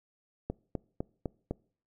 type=click train; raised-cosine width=2 ms; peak=-19 dBFS; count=5; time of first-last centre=0.5-1.51 s; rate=3.96 Hz; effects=noise-tail reverb RT60 0.5 s tail -25 dB re dry